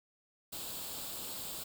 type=noise with comb filter; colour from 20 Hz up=white; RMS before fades=-42 dBFS; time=0.52-1.64 s; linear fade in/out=10 ms; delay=0.25 ms; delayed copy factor=+0.6; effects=none